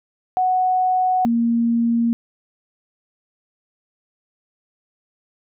sine tone pair in turn, 740 / 233.1 Hz, F#5 / A#3, 0 / 0 cents, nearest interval octave + minor sixth, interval 2000 cents, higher first, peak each -15 dBFS, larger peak neither, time 0.37-1.25 / 1.25-2.13 s, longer neither, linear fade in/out 0 ms, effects none

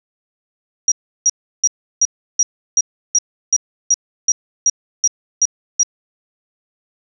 sine tone bursts, 5740 Hz, F8, 47 cents sharp, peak -9 dBFS, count 14, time 0.88-5.832 s, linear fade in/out 2 ms, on 38 ms, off 340 ms, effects none

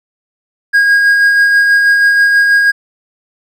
triangle tone with tremolo, 1634 Hz, G#6, 29 cents flat, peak -3 dBFS, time 0.73-2.72 s, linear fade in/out 20 ms, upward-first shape sine, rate 6.2 Hz, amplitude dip 30%, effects none

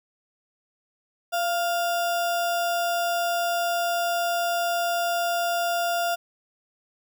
sine tone with sample-and-hold, 689 Hz, F5, 24 cents flat, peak -22 dBFS, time 1.32-6.16 s, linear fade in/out 20 ms, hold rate 2100 Hz, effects none

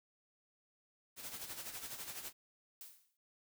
white noise with tremolo, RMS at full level -44 dBFS, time 1.16-2.33 s, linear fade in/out 50 ms, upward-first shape sine, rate 12 Hz, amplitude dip 60%
blue noise with exponential decay, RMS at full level -48 dBFS, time 2.81-3.17 s, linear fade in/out 1 ms, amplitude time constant 78 ms
effects none

